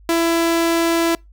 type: tone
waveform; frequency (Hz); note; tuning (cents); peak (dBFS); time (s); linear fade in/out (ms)
sawtooth; 333.9; E4; +22; -11; 0.09-1.15; 2
effects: noise-tail reverb RT60 0.2 s tail -26 dB re dry + added 50 Hz sine -43 dBFS peak until 1.32 s